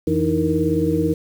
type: tone cluster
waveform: sine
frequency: 88.7 / 166.2 / 304.9 / 323.2 / 466.6 Hz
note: F2 / E3 / D#4 / E4 / A#4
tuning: +27 / +15 / -35 / -34 / +2 cents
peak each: -26 / -23 / -22 / -22 / -22 dBFS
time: 0.07-1.14 s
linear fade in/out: 5 ms
effects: 7-bit